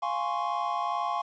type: chord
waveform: triangle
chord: Db major seventh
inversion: first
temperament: equal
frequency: 698.5 / 830.6 / 1046.5 / 1108.7 Hz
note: F5 / Ab5 / C6 / Db6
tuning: 0 / 0 / 0 / 0 cents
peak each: -31 dBFS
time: 0.02-1.22 s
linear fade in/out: 10 ms
effects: resampled to 16000 Hz + 10-bit